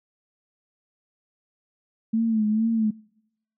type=tone with vibrato; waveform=sine; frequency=220 Hz; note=A3; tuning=in tune; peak=-19 dBFS; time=2.13-2.91 s; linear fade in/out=10 ms; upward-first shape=sine; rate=2.2 Hz; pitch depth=65 cents each way; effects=noise-tail reverb RT60 0.8 s tail -25 dB re dry